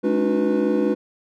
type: tone cluster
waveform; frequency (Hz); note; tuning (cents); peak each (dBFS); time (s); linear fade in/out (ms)
triangle; 211 / 282.7 / 307.7 / 364.1 / 491.7; G#3 / C#4 / D#4 / F#4 / B4; +28 / +34 / -19 / -28 / -8; -22; 0.03-0.95; 20
effects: none